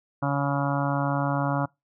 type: harmonic tone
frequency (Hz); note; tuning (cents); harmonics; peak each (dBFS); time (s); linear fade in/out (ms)
140.7; C#3; +26; 1 / 2 / 4 / 5 / 6 / 7 / 8 / 9 / 10; -26 / -29 / -32 / -33 / -34 / -34 / -35 / -36 / -36; 0.22-1.66; 10
effects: noise-tail reverb RT60 0.2 s tail -24 dB re dry